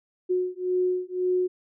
sine beating tone pair, 363.8 / 365.7 Hz, F#4 / F#4, -29 / -20 cents, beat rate 1.9 Hz, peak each -26 dBFS, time 0.29-1.48 s, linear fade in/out 20 ms, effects none

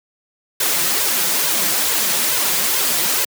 white noise with flanger, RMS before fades -18 dBFS, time 0.6-3.25 s, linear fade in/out 5 ms, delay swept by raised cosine 1.9 to 6 ms, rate 2.3 Hz, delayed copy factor +0.75, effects high-pass 150 Hz 12 dB/octave

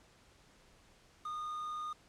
triangle tone with quantisation, 1226 Hz, D#6, 26 cents flat, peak -36 dBFS, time 1.25-1.93 s, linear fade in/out 5 ms, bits 9, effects pink hiss -64 dBFS RMS until 2.08 s + low-pass 8000 Hz 12 dB/octave

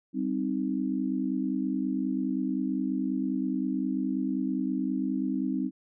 sine chord, C minor, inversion second, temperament equal, 196 / 261.6 / 311.1 Hz, G3 / C4 / Eb4, 0 / 0 / 0 cents, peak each -32 / -29 / -32 dBFS, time 0.13-5.71 s, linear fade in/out 50 ms, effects none

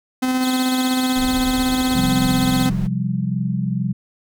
45% pulse tone with tremolo, 256.5 Hz, C4, 34 cents flat, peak -16 dBFS, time 0.22-2.7 s, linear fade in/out 10 ms, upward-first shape square, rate 16 Hz, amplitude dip 25%
sawtooth tone with vibrato, 3788 Hz, A#7, 27 cents sharp, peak -24 dBFS, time 0.42-2.67 s, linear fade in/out 10 ms, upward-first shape sine, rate 17 Hz, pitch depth 260 cents each way
brown noise, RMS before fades -29 dBFS, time 1.16-2.88 s, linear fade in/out 20 ms
sine chord, C suspended fourth, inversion none, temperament equal with one note detuned, 130.81 / 174.61 / 197.13 Hz, C3 / F3 / G3, 0 / 0 / +10 cents, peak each -23 dBFS, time 1.95-3.93 s, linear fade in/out 5 ms
effects none

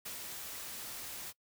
white noise with ADSR envelope, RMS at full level -42 dBFS, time 0.05-1.33 s, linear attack 10 ms, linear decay 100 ms, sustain -2 dB, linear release 38 ms, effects noise-tail reverb RT60 0.1 s tail -22 dB re dry

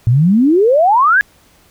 sine exponential sweep, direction up, 110 to 1701 Hz, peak -7 dBFS, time 0.07-1.21 s, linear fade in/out 0 ms, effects pink hiss -50 dBFS RMS until 1.7 s

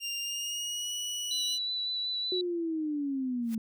25% pulse tone with pitch glide, 2794 to 2936 Hz, F7 to F#7, 0 to -14 cents, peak -29 dBFS, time 0-1.59 s, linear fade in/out 50 ms, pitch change +86 cents, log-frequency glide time 0.2-0.93 s
sine tone with vibrato, 3964 Hz, B7, 6 cents sharp, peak -30 dBFS, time 1.31-2.41 s, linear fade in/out 2 ms, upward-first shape sine, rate 5.4 Hz, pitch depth 16 cents each way
sine linear sweep, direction down, 370 to 220 Hz, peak -29 dBFS, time 2.32-3.58 s, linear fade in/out 2 ms
white noise with exponential growth, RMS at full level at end -43 dBFS, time 3.42-3.55 s, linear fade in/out 5 ms, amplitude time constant 28 ms
effects none

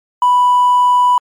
triangle tone with hard clipping, 987.8 Hz, B5, in tune, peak -7 dBFS, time 0.22-1.18 s, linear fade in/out 2 ms, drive 2 dB, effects MP3 96 kbps

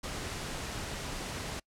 pink noise, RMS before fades -38 dBFS, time 0.03-1.6 s, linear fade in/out 10 ms, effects noise-tail reverb RT60 0.1 s tail -26 dB re dry + low-pass 9000 Hz 12 dB/octave

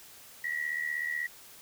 sine tone with amplitude modulation, 1926 Hz, B6, 44 cents flat, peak -27 dBFS, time 0.44-1.27 s, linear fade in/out 5 ms, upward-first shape sine, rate 76.2 Hz, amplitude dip 75%, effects white hiss -52 dBFS RMS until 1.61 s

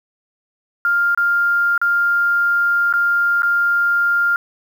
sine tone with dropouts, 1400 Hz, F6, 4 cents sharp, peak -13 dBFS, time 0.85-4.36 s, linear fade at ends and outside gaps 1 ms, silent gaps 1.148-1.175 / 1.778-1.815 / 2.927-2.937 / 3.421-3.431 s, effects 7-bit

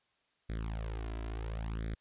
sawtooth tone with flanger, 55 Hz, A1, in tune, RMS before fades -38 dBFS, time 0.49-1.95 s, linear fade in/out 10 ms, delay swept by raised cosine 0.52 to 3.02 ms, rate 0.72 Hz, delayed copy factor +0.85, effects white hiss -75 dBFS RMS until 2 s + resampled to 8000 Hz

